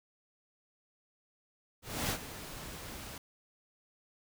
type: noise with ADSR envelope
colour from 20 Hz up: pink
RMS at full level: -32 dBFS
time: 1.82-3.18 s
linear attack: 280 ms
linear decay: 78 ms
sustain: -13 dB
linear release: 3 ms
effects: none